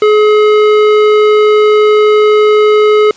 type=tone with hard clipping; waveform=sine; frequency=424.1 Hz; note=G#4; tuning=36 cents sharp; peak=-6 dBFS; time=0.02-3.11 s; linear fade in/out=2 ms; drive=13 dB; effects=white hiss -38 dBFS RMS until 3.16 s + resampled to 16000 Hz